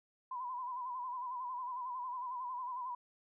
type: tone with vibrato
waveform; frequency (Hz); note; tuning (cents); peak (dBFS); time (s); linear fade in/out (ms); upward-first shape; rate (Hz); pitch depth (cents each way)
sine; 1000; B5; +21; -38; 0.31-2.95; 5; sine; 11; 70
effects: none